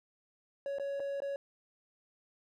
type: tone with dropouts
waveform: triangle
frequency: 558 Hz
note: C#5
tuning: 11 cents sharp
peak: -32 dBFS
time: 0.66-1.36 s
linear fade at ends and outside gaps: 1 ms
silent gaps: 0.785-0.797 / 0.997-1.002 / 1.203-1.22 s
effects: none